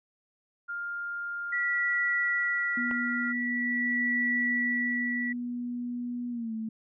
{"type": "tone", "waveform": "sine", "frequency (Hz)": 1403, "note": "F6", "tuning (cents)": 8, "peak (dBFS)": -32, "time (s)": [0.68, 3.33], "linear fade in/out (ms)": 20}
{"type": "tone with tremolo", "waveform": "sine", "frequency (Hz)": 1951, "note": "B6", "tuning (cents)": -22, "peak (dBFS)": -25, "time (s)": [1.52, 5.33], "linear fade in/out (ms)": 10, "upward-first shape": "sine", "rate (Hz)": 0.45, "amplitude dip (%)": 45}
{"type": "tone with pitch glide", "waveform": "sine", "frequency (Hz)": [243.1, 221.6], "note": ["B3", "A3"], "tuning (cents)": [-27, 13], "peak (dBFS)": -31, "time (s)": [2.77, 6.69], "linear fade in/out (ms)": 5, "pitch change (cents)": -160, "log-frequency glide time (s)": [6.3, 6.53]}
{"type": "click", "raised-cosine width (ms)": 0.5, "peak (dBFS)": -23, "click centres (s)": 2.912}
{"effects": []}